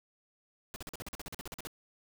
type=noise bursts; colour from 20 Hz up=pink; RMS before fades=-42 dBFS; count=15; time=0.74-1.671 s; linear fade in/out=0 ms; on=21 ms; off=44 ms; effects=none